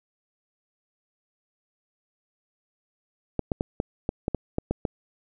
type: clicks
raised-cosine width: 2 ms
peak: -11 dBFS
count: 10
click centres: 3.393 / 3.518 / 3.609 / 3.801 / 4.091 / 4.281 / 4.347 / 4.584 / 4.71 / 4.852 s
effects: none